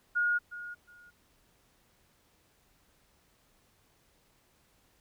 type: tone with echo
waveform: sine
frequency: 1435 Hz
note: F6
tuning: 47 cents sharp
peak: -25 dBFS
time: 0.15-0.39 s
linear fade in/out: 20 ms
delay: 360 ms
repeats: 2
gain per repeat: -14 dB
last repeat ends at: 1.11 s
effects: pink hiss -68 dBFS RMS until 5 s